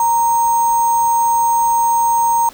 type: tone with sample-and-hold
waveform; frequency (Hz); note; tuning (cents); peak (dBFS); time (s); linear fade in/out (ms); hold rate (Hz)
sine; 932.3; A#5; 0; -11; 0-2.49; 2; 7350
effects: pink hiss -41 dBFS RMS until 2.53 s